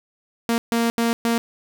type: tone bursts at uneven times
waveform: sawtooth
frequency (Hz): 232.2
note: A#3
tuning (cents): -7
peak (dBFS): -14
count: 4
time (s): 0.49-0.58 / 0.72-0.9 / 0.98-1.13 / 1.25-1.38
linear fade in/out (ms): 0
effects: none